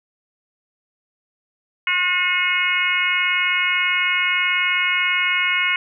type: harmonic tone with a mistuned harmonic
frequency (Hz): 361.6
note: F#4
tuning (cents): -40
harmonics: 3 / 4 / 5 / 6 / 7 / 8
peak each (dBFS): -28 / -25 / -29 / -19 / -26 / -25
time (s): 1.87-5.76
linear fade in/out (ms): 2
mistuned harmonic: 3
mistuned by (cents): -18
effects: none